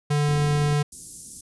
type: tone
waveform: square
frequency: 146.83 Hz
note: D3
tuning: in tune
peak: -20 dBFS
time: 0.1-0.83 s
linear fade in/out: 10 ms
type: click train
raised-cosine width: 3 ms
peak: -23 dBFS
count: 21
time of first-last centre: 0.29-0.728 s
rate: 45.7 Hz
type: band-stop noise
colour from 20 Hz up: white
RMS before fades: -37 dBFS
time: 0.92-1.41 s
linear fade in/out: 5 ms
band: 300 to 6300 Hz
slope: 24 dB/octave
effects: resampled to 24000 Hz